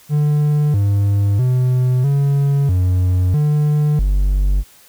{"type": "tone with pitch steps", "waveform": "triangle", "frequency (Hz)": [148.5, 100.7, 126.7, 140.5, 91.1, 149.2, 48.35], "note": ["D3", "G2", "B2", "C#3", "F#2", "D3", "G1"], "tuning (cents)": [20, 47, 45, 24, -26, 28, -23], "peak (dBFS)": -10, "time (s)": [0.09, 4.64], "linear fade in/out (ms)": 50, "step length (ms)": 650, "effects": ["white hiss -47 dBFS RMS until 4.88 s"]}